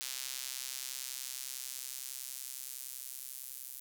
square tone with high-pass filter sweep, 65.41 Hz, C2, in tune, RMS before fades -43 dBFS, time 0.01-3.8 s, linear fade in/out 0 ms, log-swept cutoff 4400 to 11000 Hz, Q 0.74, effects none

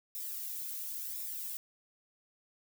violet noise with flanger, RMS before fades -40 dBFS, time 0.15-1.57 s, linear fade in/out 0 ms, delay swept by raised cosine 0.65 to 2.15 ms, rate 0.95 Hz, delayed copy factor -0.6, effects none

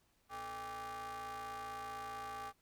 45% pulse ring-modulated tone, 183.6 Hz, F#3, 13 cents flat, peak -40 dBFS, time 0.29-2.53 s, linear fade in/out 50 ms, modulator 982 Hz, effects pink hiss -75 dBFS RMS until 2.61 s

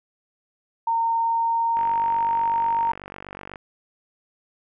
sine tone with pitch glide, 917 to 922.8 Hz, A#5 to A#5, -29 to -18 cents, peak -19 dBFS, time 0.87-2.92 s, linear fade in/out 5 ms, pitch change +11 cents, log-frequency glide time 1.14-1.77 s
click train, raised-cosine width 0.5 ms, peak -21 dBFS, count 87, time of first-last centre 1.77-3.558 s, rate 48.1 Hz
effects none

